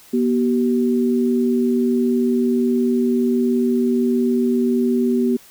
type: tone pair together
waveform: sine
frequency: 241.9 / 383.3 Hz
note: B3 / G4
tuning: -36 / -39 cents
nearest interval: minor sixth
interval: 797 cents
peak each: -16 / -20 dBFS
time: 0.13-5.37 s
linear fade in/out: 10 ms
effects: white hiss -47 dBFS RMS until 5.5 s